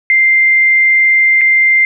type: tone with dropouts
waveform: sine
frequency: 2093 Hz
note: C7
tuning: in tune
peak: -6 dBFS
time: 0.1-1.85 s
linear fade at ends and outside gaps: 1 ms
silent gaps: 1.411-1.415 s
effects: none